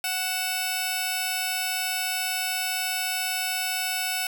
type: tone pair together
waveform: 10% pulse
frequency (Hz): 740 / 2637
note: F#5 / E7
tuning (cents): 0 / 0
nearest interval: octave + minor seventh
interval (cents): 2200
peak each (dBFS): -20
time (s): 0.04-4.27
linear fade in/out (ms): 2
effects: none